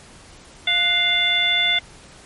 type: harmonic tone with a mistuned harmonic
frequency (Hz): 698.5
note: F5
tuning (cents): 0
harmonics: 1 / 2 / 3 / 4 / 5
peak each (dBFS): -30 / -29 / -20 / -30 / -18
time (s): 0.67-1.79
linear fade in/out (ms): 5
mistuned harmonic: 2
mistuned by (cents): +93
effects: pink hiss -45 dBFS RMS until 2.25 s + MP3 48 kbps